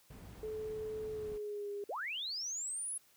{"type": "noise", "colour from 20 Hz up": "brown", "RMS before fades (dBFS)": -48, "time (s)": [0.1, 1.38], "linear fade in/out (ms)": 5}
{"type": "tone with pitch glide", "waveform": "sine", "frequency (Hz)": [433.3, 406.6], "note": ["A4", "G#4"], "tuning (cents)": [-27, -37], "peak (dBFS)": -38, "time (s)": [0.43, 1.84], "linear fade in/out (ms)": 2, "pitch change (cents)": -110, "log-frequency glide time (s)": [1.1, 1.71]}
{"type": "linear sweep", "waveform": "sine", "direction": "up", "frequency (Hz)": [365.1, 10790], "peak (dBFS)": -37, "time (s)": [1.89, 2.98], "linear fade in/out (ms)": 5}
{"effects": ["white hiss -67 dBFS RMS until 3.16 s", "high-pass 60 Hz 12 dB/octave"]}